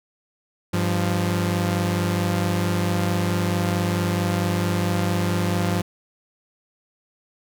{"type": "tone pair together", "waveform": "sawtooth", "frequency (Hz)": [99.56, 174.61], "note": ["G2", "F3"], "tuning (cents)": [27, 0], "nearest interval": "minor seventh", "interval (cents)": 973, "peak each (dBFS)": -19, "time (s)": [0.73, 5.82], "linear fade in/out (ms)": 10, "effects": []}